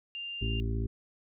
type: tone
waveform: sine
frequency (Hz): 2794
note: F7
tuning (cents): 0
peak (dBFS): -36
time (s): 0.15-0.6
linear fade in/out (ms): 0
type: harmonic tone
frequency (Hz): 56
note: A1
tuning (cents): +31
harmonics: 1 / 2 / 4 / 5 / 6 / 7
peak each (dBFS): -31 / -33 / -40 / -43 / -46 / -42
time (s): 0.41-0.87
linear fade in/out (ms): 10
effects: none